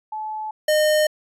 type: tone pair in turn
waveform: sine / square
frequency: 863 / 611.4 Hz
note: A5 / D#5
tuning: -34 / -30 cents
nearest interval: tritone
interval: 596 cents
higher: first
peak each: -26 / -16 dBFS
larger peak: second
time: 0.12-0.51 / 0.68-1.07 s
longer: neither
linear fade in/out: 5 ms
effects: resampled to 32000 Hz